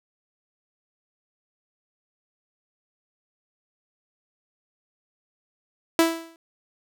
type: tone with exponential decay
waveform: sawtooth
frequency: 329.6 Hz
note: E4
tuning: in tune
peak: -9 dBFS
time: 5.99-6.36 s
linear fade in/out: 1 ms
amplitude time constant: 79 ms
effects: none